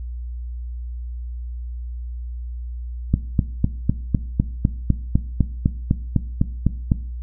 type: click train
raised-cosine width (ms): 5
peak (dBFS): -3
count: 16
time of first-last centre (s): 3.14-6.918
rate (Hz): 3.97
effects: noise-tail reverb RT60 0.5 s tail -17 dB re dry + added 60 Hz sine -27 dBFS peak until 7.22 s